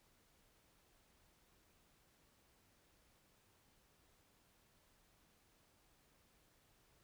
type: silence
effects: pink hiss -73 dBFS RMS until 7.03 s